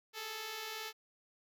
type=tone pair together; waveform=5% pulse; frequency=418.1 / 440 Hz; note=G#4 / A4; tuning=+12 / 0 cents; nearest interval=minor second; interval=88 cents; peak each=-38 / -30 dBFS; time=0.13-0.93 s; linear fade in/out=50 ms; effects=none